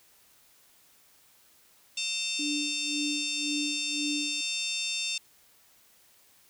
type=harmonic tone; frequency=900 Hz; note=A5; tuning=39 cents sharp; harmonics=3 / 4 / 5 / 6 / 7 / 8 / 9; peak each=-34 / -34 / -40 / -37 / -42 / -42 / -39 dBFS; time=1.97-5.18 s; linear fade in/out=5 ms
type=tone with tremolo; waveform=sine; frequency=293.7 Hz; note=D4; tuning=in tune; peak=-30 dBFS; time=2.39-4.41 s; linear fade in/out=5 ms; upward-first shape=sine; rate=1.9 Hz; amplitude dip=85%
effects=white hiss -61 dBFS RMS until 6.49 s